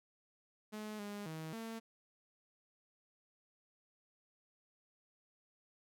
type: tone with pitch steps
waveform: sawtooth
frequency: 213.3 / 204.8 / 159 / 225.9 Hz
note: G#3 / G#3 / D#3 / A3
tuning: +46 / -24 / +38 / +46 cents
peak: -39 dBFS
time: 0.72-1.8 s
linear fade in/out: 20 ms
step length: 270 ms
effects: none